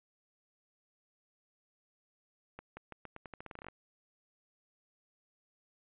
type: accelerating click train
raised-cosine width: 0.5 ms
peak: -30 dBFS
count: 16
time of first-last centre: 2.59-3.685 s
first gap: 180 ms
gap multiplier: 0.85
effects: resampled to 8000 Hz